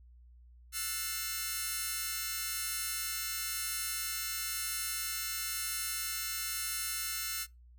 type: chord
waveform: 5% pulse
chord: F# half-diminished seventh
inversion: third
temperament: just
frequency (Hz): 1332 / 1480 / 1776 / 2131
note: E6 / F#6 / A6 / C7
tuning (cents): +18 / 0 / +16 / +31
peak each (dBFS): -28 / -30 / -33 / -29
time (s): 0.72-7.47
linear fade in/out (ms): 50
effects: noise-tail reverb RT60 0.2 s tail -23 dB re dry + added 60 Hz sine -54 dBFS peak until 7.78 s